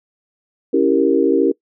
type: chord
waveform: sine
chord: C# diminished seventh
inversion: none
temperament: equal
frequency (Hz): 277.2 / 329.6 / 392 / 466.2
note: C#4 / E4 / G4 / Bb4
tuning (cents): 0 / 0 / 0 / 0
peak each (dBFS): -17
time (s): 0.73-1.52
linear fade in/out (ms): 10
effects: noise-tail reverb RT60 0.1 s tail -21 dB re dry